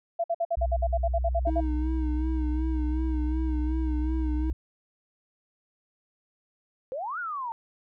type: tone bursts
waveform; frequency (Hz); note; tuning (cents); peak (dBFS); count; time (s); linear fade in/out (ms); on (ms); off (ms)
sine; 676; E5; +43; -23; 14; 0.19-1.606; 10; 51; 54
type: tone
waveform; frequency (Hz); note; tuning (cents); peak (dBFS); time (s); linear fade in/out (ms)
sine; 62.2; B1; +13; -25; 0.57-4.53; 5
type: tone with vibrato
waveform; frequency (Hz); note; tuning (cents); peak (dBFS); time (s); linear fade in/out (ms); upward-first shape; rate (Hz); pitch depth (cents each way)
triangle; 312.9; D#4; +10; -28; 1.47-4.5; 0; sine; 2.7; 49
type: exponential two-way sweep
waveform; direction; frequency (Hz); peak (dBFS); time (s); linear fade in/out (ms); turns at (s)
sine; up then down; 493.9 to 1488 to 891; -30; 6.92-7.52; 0; 7.19
effects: none